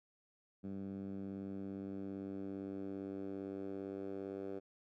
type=tone with band-pass filter sweep; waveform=10% pulse; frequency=97.6 Hz; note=G2; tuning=7 cents flat; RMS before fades=-44 dBFS; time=0.63-4.6 s; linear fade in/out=20 ms; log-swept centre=200 to 400 Hz; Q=1.9; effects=none